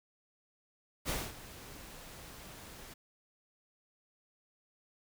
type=noise with ADSR envelope; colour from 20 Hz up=pink; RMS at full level=-34 dBFS; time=1.05-2.94 s; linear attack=41 ms; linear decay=230 ms; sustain=-16 dB; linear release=8 ms; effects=none